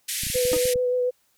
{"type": "band-pass noise", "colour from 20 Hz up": "white", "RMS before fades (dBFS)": -29, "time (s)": [0.08, 0.74], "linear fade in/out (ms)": 10, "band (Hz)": [1800, 13000], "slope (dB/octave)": 48}
{"type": "clicks", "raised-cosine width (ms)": 5, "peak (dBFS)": -23, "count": 9, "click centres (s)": [0.235, 0.268, 0.301, 0.356, 0.453, 0.518, 0.565, 0.655, 0.758]}
{"type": "tone with vibrato", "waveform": "sine", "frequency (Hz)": 498, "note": "B4", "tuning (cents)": 14, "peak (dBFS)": -20, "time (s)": [0.34, 1.11], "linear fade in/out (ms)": 20, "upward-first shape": "sine", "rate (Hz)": 6.9, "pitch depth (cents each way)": 16}
{"type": "tone with exponential decay", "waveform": "40% pulse", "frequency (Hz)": 311.1, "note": "D#4", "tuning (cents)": 0, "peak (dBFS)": -21, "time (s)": [0.53, 0.63], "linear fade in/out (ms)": 1, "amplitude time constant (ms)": 20}
{"effects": ["white hiss -66 dBFS RMS until 1.37 s"]}